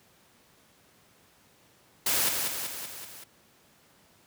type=noise with echo; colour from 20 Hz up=white; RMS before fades=-26 dBFS; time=2.06-2.29 s; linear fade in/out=5 ms; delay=190 ms; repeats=5; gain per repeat=-4 dB; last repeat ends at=3.24 s; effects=pink hiss -61 dBFS RMS until 4.26 s + high-pass 100 Hz 12 dB/octave